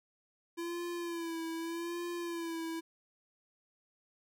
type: tone with vibrato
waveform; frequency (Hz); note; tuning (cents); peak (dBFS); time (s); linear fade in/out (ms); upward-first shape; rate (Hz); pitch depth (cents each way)
square; 337.2; E4; +39; -37; 0.57-2.81; 20; sine; 0.83; 50
effects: none